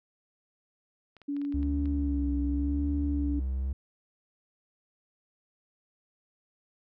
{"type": "clicks", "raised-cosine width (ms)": 0.3, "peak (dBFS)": -36, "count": 8, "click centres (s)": [1.167, 1.217, 1.366, 1.416, 1.45, 1.524, 1.63, 1.857]}
{"type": "tone with pitch glide", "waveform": "sine", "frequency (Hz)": [285.2, 288.7], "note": ["C#4", "D4"], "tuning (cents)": [49, -30], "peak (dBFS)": -29, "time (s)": [1.28, 3.4], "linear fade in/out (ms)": 10, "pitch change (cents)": 21, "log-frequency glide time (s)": [2.27, 3.25]}
{"type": "tone with vibrato", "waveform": "triangle", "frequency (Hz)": 69.3, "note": "C#2", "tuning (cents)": 0, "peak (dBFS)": -26, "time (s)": [1.54, 3.73], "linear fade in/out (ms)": 5, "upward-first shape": "sine", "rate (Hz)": 0.89, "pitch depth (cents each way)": 99}
{"effects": []}